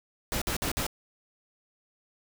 pink noise bursts, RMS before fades -30 dBFS, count 4, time 0.32-0.866 s, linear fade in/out 0 ms, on 96 ms, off 54 ms, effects none

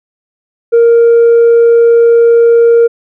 triangle tone with tanh clipping, 466.2 Hz, A#4, in tune, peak -3 dBFS, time 0.72-2.88 s, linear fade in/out 20 ms, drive 6 dB, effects none

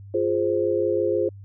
sine chord, F minor, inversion none, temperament equal, 349.2 / 415.3 / 523.3 Hz, F4 / Ab4 / C5, 0 / 0 / 0 cents, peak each -24 dBFS, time 0.14-1.29 s, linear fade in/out 5 ms, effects added 99 Hz sine -39 dBFS peak until 1.44 s

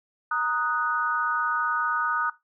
sine chord, D# minor, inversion second, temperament equal, 932.3 / 1244.5 / 1480 Hz, A#5 / D#6 / F#6, 0 / 0 / 0 cents, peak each -31 / -26 / -27 dBFS, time 0.31-2.3 s, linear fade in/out 5 ms, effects noise-tail reverb RT60 0.2 s tail -17 dB re dry

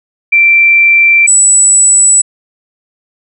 sine tone pair in turn, 2349 / 7901 Hz, D7 / B8, 0 / 0 cents, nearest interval octave + major sixth, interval 2100 cents, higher second, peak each -3 dBFS, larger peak neither, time 0.32-1.27 / 1.27-2.22 s, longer neither, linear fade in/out 10 ms, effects none

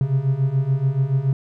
triangle beating tone pair, 130.5 / 137.5 Hz, C3 / C#3, -4 / -14 cents, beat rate 7 Hz, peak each -20 / -17 dBFS, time 0.01-1.33 s, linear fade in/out 2 ms, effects none

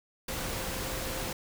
sine tone in noise, 523.3 Hz, C5, in tune, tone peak -43 dBFS, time 0.28-1.33 s, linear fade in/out 5 ms, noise pink, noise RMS -35 dBFS, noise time 0.28-1.33 s, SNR -11 dB, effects none

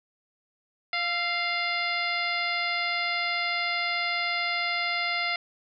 harmonic tone with a mistuned harmonic, 698.5 Hz, F5, in tune, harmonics 1 / 2 / 3 / 4 / 5 / 6 / 7, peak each -34 / -34 / -28 / -36 / -37 / -37 / -37 dBFS, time 0.93-5.36 s, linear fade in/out 2 ms, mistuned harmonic 2, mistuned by -39 cents, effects none

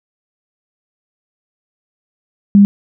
sine tone, 201.3 Hz, G3, 46 cents sharp, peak -3 dBFS, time 2.55-2.65 s, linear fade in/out 0 ms, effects none

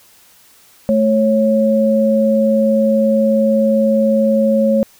sine tone pair together, 218 / 549.3 Hz, A3 / C#5, -16 / -16 cents, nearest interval octave + major third, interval 1600 cents, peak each -13 dBFS, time 0.89-4.83 s, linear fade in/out 0 ms, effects white hiss -48 dBFS RMS until 4.99 s

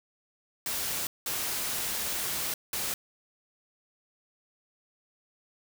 white noise bursts at uneven times, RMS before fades -32 dBFS, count 3, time 0.66-1.07 / 1.26-2.54 / 2.73-2.94 s, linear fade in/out 2 ms, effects none

